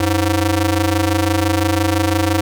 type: ring-modulated tone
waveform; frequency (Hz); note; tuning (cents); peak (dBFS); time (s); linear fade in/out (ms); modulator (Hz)
sawtooth; 208.1; G#3; +4; -7; 0-2.41; 5; 117
effects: none